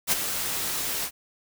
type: noise with ADSR envelope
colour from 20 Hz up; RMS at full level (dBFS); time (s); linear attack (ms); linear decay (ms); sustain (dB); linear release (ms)
white; -20; 0.07-1.11; 50; 20; -9; 71
effects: none